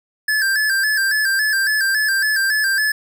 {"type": "tone with vibrato", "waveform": "square", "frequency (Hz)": 1650, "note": "G#6", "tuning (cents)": -12, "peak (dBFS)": -16, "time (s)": [0.28, 2.92], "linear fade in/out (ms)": 5, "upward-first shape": "square", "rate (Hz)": 3.6, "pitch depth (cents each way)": 75, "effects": []}